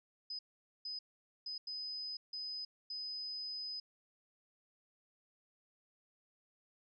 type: tone bursts at uneven times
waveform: sine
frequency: 5020 Hz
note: D#8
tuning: 15 cents sharp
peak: -40 dBFS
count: 6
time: 0.3-0.39 / 0.85-0.99 / 1.46-1.58 / 1.67-2.17 / 2.33-2.65 / 2.9-3.8 s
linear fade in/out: 5 ms
effects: none